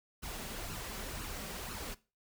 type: noise with flanger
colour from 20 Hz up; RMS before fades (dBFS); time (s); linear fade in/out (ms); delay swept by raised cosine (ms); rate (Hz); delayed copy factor
pink; -42; 0.22-1.95; 20; 0.71 to 5.31; 2; +0.55
effects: noise-tail reverb RT60 0.3 s tail -19 dB re dry